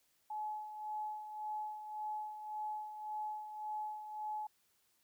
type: tone with tremolo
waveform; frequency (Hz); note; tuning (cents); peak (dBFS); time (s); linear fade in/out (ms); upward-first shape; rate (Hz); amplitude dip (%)
sine; 852; G#5; +44; -37; 0.3-4.47; 5; sine; 1.8; 60
effects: white hiss -75 dBFS RMS until 5.03 s